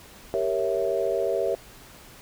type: chord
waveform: sine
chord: G diminished seventh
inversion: none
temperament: equal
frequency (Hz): 392 / 466.2 / 554.4 / 659.3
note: G4 / Bb4 / Db5 / Fb5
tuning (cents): 0 / 0 / 0 / 0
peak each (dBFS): -28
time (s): 0.34-1.55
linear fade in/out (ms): 0
effects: pink hiss -48 dBFS RMS until 2.21 s